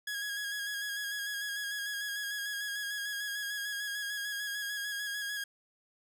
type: tone with vibrato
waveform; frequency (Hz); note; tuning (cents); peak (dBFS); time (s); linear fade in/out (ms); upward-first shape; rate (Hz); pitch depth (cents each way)
sawtooth; 1655; G#6; -6; -31; 0.07-5.44; 5; square; 6.7; 25
effects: none